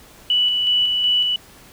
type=tone with tremolo; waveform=sine; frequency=2960 Hz; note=F#7; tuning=in tune; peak=-14 dBFS; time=0.3-1.36 s; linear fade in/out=2 ms; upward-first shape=square; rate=2.7 Hz; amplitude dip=30%; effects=pink hiss -46 dBFS RMS until 1.72 s